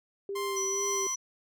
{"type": "tone with vibrato", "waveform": "sine", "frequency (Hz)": 394.4, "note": "G4", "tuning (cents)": 11, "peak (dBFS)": -32, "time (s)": [0.29, 1.07], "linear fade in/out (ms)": 2, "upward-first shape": "sine", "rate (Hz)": 2.2, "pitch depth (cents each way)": 30}
{"type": "tone with tremolo", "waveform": "sawtooth", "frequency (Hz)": 1050, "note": "C6", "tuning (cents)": 6, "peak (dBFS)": -29, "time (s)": [0.35, 1.15], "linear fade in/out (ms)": 10, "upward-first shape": "sine", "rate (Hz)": 2.1, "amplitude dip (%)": 50}
{"type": "tone", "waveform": "sine", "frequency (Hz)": 5920, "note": "F#8", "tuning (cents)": 0, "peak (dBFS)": -30, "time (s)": [0.56, 1.16], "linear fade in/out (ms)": 10}
{"effects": []}